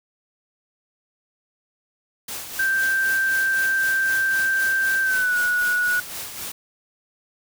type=noise with tremolo; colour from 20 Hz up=white; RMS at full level=-31 dBFS; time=2.28-6.52 s; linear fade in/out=5 ms; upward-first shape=sine; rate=3.9 Hz; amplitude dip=50%
type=tone with pitch glide; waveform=sine; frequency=1568 to 1463 Hz; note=G6 to F#6; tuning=0 to -20 cents; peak=-18 dBFS; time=2.59-6 s; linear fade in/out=5 ms; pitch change=-120 cents; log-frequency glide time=5.02-5.36 s
effects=none